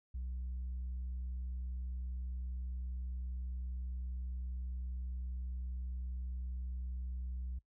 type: tone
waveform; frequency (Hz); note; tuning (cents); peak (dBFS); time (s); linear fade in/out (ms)
sine; 62.5; B1; +21; -36; 0.14-7.59; 10
effects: noise-tail reverb RT60 0.1 s tail -19 dB re dry + tanh soft clip ceiling -36 dBFS